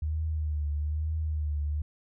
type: tone with vibrato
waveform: sine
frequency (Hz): 76.2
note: D#2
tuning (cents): -36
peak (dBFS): -27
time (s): 0.02-1.82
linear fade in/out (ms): 5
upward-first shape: triangle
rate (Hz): 1.1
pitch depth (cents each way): 71
effects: none